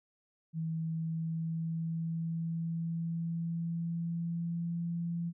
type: tone with pitch glide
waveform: sine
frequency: 161.8 to 169.84 Hz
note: E3 to F3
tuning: -32 to -48 cents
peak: -32 dBFS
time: 0.53-5.33 s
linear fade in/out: 50 ms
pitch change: +84 cents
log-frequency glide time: 0.76-4.8 s
effects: none